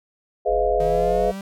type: chord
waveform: sine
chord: F half-diminished seventh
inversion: first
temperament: just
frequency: 419.1 / 502.9 / 628.6 / 698.5 Hz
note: Ab4 / Cb5 / Eb5 / F5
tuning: +16 / +31 / +18 / 0 cents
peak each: -23 dBFS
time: 0.45-1.32 s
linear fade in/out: 20 ms
type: tone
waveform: triangle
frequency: 43.65 Hz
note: F1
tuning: in tune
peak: -26 dBFS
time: 0.47-1.33 s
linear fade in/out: 50 ms
type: linear sweep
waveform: 45% pulse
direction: up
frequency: 155.56 to 197.8 Hz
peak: -30 dBFS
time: 0.8-1.41 s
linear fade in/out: 2 ms
effects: none